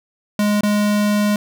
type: tone with dropouts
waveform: square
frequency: 207.7 Hz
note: G#3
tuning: in tune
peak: -15 dBFS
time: 0.39-1.36 s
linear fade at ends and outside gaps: 2 ms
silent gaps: 0.609-0.633 s
effects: none